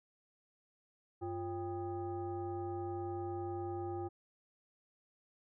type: tone with frequency modulation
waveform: sine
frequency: 349.2 Hz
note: F4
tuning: in tune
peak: -37 dBFS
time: 1.21-4.09 s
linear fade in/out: 20 ms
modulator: 445 Hz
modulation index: 1
effects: none